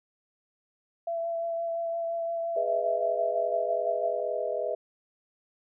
sine tone with vibrato, 671 Hz, E5, 31 cents sharp, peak -28 dBFS, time 1.07-4.2 s, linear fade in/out 5 ms, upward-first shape triangle, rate 5.8 Hz, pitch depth 16 cents each way
sine chord, E major seventh, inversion first, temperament equal with one note detuned, 415.3 / 493.9 / 622.3 / 665 Hz, G#4 / B4 / D#5 / E5, 0 / 0 / 0 / +15 cents, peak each -36 / -33 / -31 / -34 dBFS, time 2.56-4.75 s, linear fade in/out 5 ms
effects none

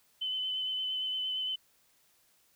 sine tone with vibrato, 3035 Hz, F#7, 43 cents sharp, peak -31 dBFS, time 0.21-1.56 s, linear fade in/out 10 ms, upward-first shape triangle, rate 8.7 Hz, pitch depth 22 cents each way, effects white hiss -68 dBFS RMS until 2.55 s

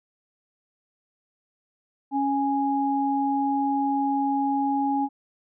sine tone pair together, 276.6 / 829 Hz, C#4 / G#5, -4 / -3 cents, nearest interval octave + perfect fifth, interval 1901 cents, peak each -24 dBFS, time 2.11-5.09 s, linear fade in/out 50 ms, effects none

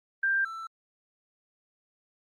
sine / triangle tone pair in turn, 1583 / 1331.1 Hz, G6 / E6, +17 / +16 cents, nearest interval minor third, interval 301 cents, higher first, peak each -23 / -34 dBFS, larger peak first, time 0.23-0.45 / 0.45-0.67 s, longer neither, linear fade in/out 5 ms, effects Opus 32 kbps

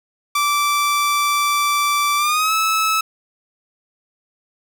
sawtooth tone with pitch glide, 1166 to 1301.3 Hz, D6 to E6, -13 to -23 cents, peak -12 dBFS, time 0.35-3.01 s, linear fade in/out 5 ms, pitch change +190 cents, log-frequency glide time 2.17-2.53 s, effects none

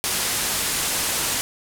white low-pass noise, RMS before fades -24 dBFS, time 0.04-1.41 s, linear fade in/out 0 ms, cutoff 12000 Hz, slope 24 dB/octave, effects none

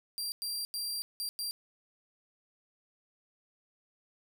sawtooth tone bursts at uneven times, 4734 Hz, D8, 13 cents sharp, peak -31 dBFS, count 5, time 0.18-0.32 / 0.42-0.65 / 0.74-1.02 / 1.2-1.29 / 1.39-1.51 s, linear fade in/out 0 ms, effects none

